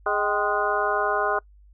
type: harmonic tone with a mistuned harmonic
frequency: 207.7 Hz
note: G#3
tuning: in tune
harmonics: 2 / 3 / 4 / 5 / 6 / 7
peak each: -28 / -28 / -28 / -28 / -28 / -28 dBFS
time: 0.06-1.39 s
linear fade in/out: 5 ms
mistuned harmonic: 4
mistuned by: -110 cents
effects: noise-tail reverb RT60 0.1 s tail -25 dB re dry + added 50 Hz sine -49 dBFS peak until 1.73 s